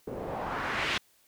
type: noise with low-pass filter sweep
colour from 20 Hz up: white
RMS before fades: -33 dBFS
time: 0.07-0.98 s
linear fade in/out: 5 ms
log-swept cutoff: 400 to 3100 Hz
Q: 1.6
effects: white hiss -65 dBFS RMS until 1.27 s